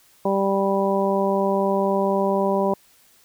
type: harmonic tone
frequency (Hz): 196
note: G3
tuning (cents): 0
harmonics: 1 / 2 / 3 / 4 / 5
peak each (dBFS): -24 / -23 / -23 / -28 / -26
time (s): 0.25-2.74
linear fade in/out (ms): 5
effects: white hiss -56 dBFS RMS until 3.24 s